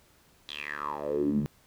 10% pulse tone with band-pass filter sweep, 73.42 Hz, D2, in tune, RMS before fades -31 dBFS, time 0.49-1.46 s, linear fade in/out 0 ms, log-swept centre 3700 to 160 Hz, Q 7.5, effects pink hiss -62 dBFS RMS until 1.66 s

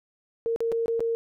sine tone with dropouts, 459.8 Hz, A#4, 24 cents flat, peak -23 dBFS, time 0.46-1.15 s, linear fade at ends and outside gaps 0 ms, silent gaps 0.561-0.605 / 0.718-0.723 / 0.859-0.881 / 0.995-1.005 s, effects none

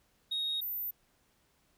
sine tone pair in turn, 3751 / 14162 Hz, A#7 / A9, +10 / +10 cents, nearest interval octave + major seventh, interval 2300 cents, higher second, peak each -29 / -33 dBFS, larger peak first, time 0.31-0.61 / 0.61-0.91 s, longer neither, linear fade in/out 10 ms, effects tanh soft clip ceiling -29 dBFS + pink hiss -71 dBFS RMS until 1.77 s

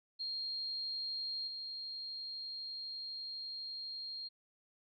sine tone with level steps, 4224 Hz, C8, 16 cents sharp, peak -37 / -41 dBFS, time 0.19-4.29 s, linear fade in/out 20 ms, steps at 1.47 s, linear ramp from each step 10 ms, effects none

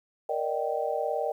sine chord, Eb major seventh, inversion second, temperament just, 466.7 / 583.4 / 622.3 / 777.8 Hz, Bb4 / D5 / Eb5 / G5, +2 / -12 / 0 / -14 cents, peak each -32 dBFS, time 0.29-1.32 s, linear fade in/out 5 ms, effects 10-bit

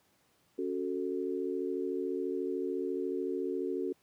sine chord, F# minor, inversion second, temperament just, 277.5 / 370 / 444 Hz, C#4 / F#4 / A4, +2 / 0 / +16 cents, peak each -37 / -34 / -37 dBFS, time 0.58-3.93 s, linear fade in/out 10 ms, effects pink hiss -70 dBFS RMS until 4.02 s + high-pass 100 Hz 12 dB/octave

